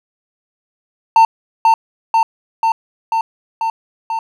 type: tone with echo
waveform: triangle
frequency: 900 Hz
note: A5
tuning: 39 cents sharp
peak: -3 dBFS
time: 1.16-1.25 s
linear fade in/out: 2 ms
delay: 490 ms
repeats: 6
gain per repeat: -2 dB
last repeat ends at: 4.19 s
effects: none